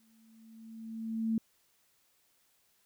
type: tone with exponential growth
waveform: sine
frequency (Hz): 223.9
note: A3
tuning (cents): +30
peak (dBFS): -26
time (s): 0-1.38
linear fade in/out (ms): 2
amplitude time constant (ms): 300
effects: white hiss -71 dBFS RMS until 2.85 s